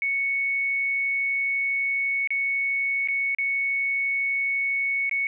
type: tone with dropouts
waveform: sine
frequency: 2217 Hz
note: C#7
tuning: in tune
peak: -22 dBFS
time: 0.02-5.27 s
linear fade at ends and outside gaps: 1 ms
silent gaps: 2.274-2.305 / 3.075-3.085 / 3.348-3.385 / 5.095-5.112 s
effects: none